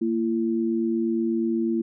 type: tone pair together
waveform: sine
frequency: 229.2 / 337.6 Hz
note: A#3 / E4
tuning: -29 / +41 cents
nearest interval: perfect fifth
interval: 670 cents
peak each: -24 dBFS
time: 0.01-1.82 s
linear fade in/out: 10 ms
effects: none